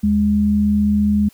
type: tone pair together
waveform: sine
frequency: 77.65 / 207.3 Hz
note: D#2 / G#3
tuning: -3 / -3 cents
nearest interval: octave + perfect fourth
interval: 1700 cents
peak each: -22 / -13 dBFS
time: 0.03-1.29 s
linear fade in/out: 10 ms
effects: white hiss -52 dBFS RMS until 1.33 s